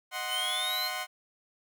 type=chord; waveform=15% pulse; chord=C diminished; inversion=first; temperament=equal; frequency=622.3 / 740 / 1046.5 Hz; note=Eb5 / Gb5 / C6; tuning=0 / 0 / 0 cents; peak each=-35 / -29 / -30 dBFS; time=0.11-1.07 s; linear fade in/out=50 ms
type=exponential sweep; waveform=square; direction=up; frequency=2956 to 4280 Hz; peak=-31 dBFS; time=0.28-0.91 s; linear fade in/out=50 ms
effects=none